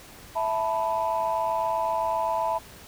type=chord; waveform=sine; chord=E suspended fourth; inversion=none; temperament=equal; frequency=659.3 / 880 / 987.8 Hz; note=E5 / A5 / B5; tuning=0 / 0 / 0 cents; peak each=-27 dBFS; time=0.35-2.59 s; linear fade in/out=20 ms; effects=tanh soft clip ceiling -16 dBFS + pink hiss -47 dBFS RMS until 2.87 s